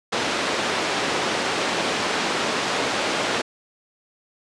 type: band-pass noise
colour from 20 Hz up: pink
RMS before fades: -24 dBFS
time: 0.12-3.42 s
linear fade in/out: 10 ms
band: 300 to 4800 Hz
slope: 12 dB/octave
effects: resampled to 22050 Hz